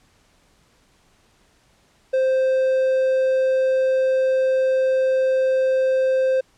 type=tone; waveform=triangle; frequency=523.3 Hz; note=C5; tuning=in tune; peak=-14 dBFS; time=2.13-6.41 s; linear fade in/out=10 ms; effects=pink hiss -59 dBFS RMS until 6.57 s + low-pass 9000 Hz 12 dB/octave